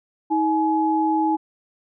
sine tone pair together, 318 / 846 Hz, D#4 / G#5, +38 / +32 cents, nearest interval octave + perfect fourth, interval 1694 cents, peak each -20 dBFS, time 0.3-1.37 s, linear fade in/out 20 ms, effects none

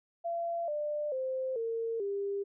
sine tone with pitch steps, 680 / 595.4 / 521.3 / 456.5 / 399.7 Hz, F5 / D5 / C5 / A#4 / G4, -46 / +24 / -6 / -36 / +34 cents, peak -31 dBFS, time 0.24-2.44 s, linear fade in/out 20 ms, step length 440 ms, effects none

